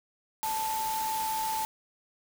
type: tone in noise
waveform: sine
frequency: 880 Hz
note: A5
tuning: in tune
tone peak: -29 dBFS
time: 0.43-1.65 s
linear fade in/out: 0 ms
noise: white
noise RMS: -37 dBFS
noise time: 0.43-1.65 s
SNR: +5 dB
effects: none